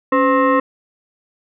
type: tone with frequency modulation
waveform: sine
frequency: 277.2 Hz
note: C#4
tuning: in tune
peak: -11 dBFS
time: 0.12-0.6 s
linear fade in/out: 5 ms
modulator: 789 Hz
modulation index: 1.5
effects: none